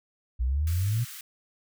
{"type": "exponential sweep", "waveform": "sine", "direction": "up", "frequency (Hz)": [58.27, 123.47], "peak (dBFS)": -23, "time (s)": [0.39, 1.05], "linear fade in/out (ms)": 20}
{"type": "high-pass noise", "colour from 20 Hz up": "white", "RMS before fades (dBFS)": -42, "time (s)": [0.67, 1.21], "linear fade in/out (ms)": 2, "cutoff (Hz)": 1200, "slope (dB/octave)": 48}
{"effects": []}